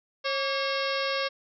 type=harmonic tone with a mistuned harmonic; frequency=543 Hz; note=C#5; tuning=36 cents flat; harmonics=1 / 2 / 3 / 4 / 5 / 6 / 7 / 8 / 9 / 10; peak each=-30 / -33 / -35 / -36 / -37 / -38 / -38 / -39 / -40 / -40 dBFS; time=0.24-1.29 s; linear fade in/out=20 ms; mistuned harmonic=2; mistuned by=+92 cents; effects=none